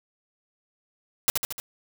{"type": "noise with echo", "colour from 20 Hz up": "white", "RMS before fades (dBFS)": -20, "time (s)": [1.28, 1.3], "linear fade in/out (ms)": 0, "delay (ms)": 75, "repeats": 4, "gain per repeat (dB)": -4, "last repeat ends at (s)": 1.6, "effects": []}